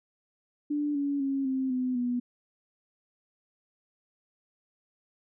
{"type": "tone with pitch steps", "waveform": "sine", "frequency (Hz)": [293.7, 283.2, 273.1, 263.3, 253.9, 244.8], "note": ["D4", "C#4", "C#4", "C4", "B3", "B3"], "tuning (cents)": [0, 37, -26, 11, 48, -15], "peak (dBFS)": -26, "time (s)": [0.7, 2.2], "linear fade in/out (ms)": 10, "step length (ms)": 250, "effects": []}